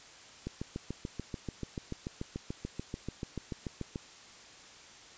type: click train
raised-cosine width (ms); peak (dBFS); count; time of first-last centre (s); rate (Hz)
3; -23; 25; 0.47-3.958; 6.88
effects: white hiss -53 dBFS RMS until 5.17 s + resampled to 16000 Hz